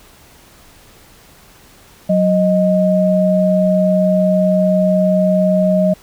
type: tone pair together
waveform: sine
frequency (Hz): 185.01 / 622.3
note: F#3 / D#5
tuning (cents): 0 / 0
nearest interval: octave + major sixth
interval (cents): 2100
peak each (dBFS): -13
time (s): 2.09-5.94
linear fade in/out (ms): 10
effects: pink hiss -45 dBFS RMS until 6.02 s